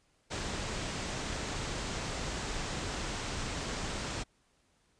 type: low-pass noise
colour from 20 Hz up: pink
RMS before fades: -37 dBFS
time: 0.3-4.24 s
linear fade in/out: 20 ms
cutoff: 8300 Hz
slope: 48 dB/octave
effects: pink hiss -71 dBFS RMS until 4.99 s + resampled to 22050 Hz